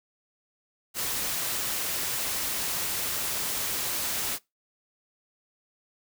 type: noise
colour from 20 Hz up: white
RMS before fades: -30 dBFS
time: 0.94-4.39 s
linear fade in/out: 50 ms
effects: noise-tail reverb RT60 0.2 s tail -22 dB re dry